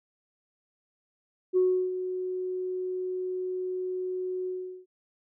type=tone with ADSR envelope; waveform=sine; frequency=368.3 Hz; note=F#4; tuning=8 cents flat; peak=-18 dBFS; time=1.53-4.86 s; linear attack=38 ms; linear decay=340 ms; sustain=-11 dB; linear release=390 ms; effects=tanh soft clip ceiling -15 dBFS